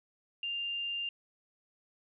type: tone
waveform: sine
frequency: 2796 Hz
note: F7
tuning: 1 cent sharp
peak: -33 dBFS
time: 0.43-1.09 s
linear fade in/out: 2 ms
effects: none